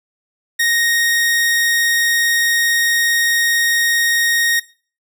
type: tone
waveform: sawtooth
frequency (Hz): 1864.7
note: A#6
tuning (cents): 0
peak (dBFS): -10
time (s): 0.59-4.6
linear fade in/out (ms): 10
effects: noise-tail reverb RT60 0.4 s tail -19 dB re dry